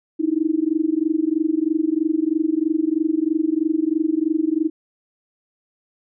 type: tone with amplitude modulation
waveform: sine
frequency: 316.5 Hz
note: D#4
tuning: 30 cents sharp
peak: -13 dBFS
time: 0.19-4.7 s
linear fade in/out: 20 ms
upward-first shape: sine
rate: 23.1 Hz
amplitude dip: 95%
effects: none